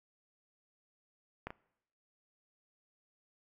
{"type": "clicks", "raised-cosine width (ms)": 0.5, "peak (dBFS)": [-24, -28], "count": 2, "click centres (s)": [1.47, 1.505], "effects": ["noise-tail reverb RT60 0.8 s tail -22 dB re dry"]}